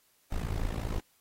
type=noise with amplitude modulation; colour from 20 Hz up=brown; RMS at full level=-28 dBFS; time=0.32-1 s; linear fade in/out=2 ms; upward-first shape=sine; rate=54.9 Hz; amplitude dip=95%; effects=white hiss -68 dBFS RMS until 1.2 s + AAC 48 kbps